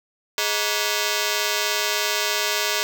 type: ring-modulated tone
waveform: 5% pulse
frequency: 523.3 Hz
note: C5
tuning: in tune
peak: -6 dBFS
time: 0.38-2.83 s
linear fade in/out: 0 ms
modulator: 104 Hz
effects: none